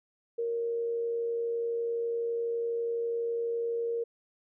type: tone with amplitude modulation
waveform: sine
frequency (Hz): 466.2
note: A#4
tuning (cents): 0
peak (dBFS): -27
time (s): 0.38-4.04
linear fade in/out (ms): 10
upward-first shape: sine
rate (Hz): 92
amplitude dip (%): 30
effects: none